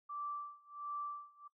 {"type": "tone with tremolo", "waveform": "sine", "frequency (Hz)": 1168, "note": "D6", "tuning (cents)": -10, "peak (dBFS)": -38, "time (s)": [0.09, 1.48], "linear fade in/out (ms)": 10, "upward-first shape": "sine", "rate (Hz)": 1.4, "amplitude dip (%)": 95, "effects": ["noise-tail reverb RT60 0.1 s tail -18 dB re dry"]}